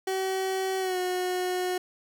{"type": "tone with pitch glide", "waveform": "30% pulse", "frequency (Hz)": [380.1, 364.2], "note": ["F#4", "F#4"], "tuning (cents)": [47, -27], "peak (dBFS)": -24, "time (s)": [0.07, 1.78], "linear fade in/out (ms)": 5, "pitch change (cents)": -74, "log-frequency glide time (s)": [0.79, 0.98], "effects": []}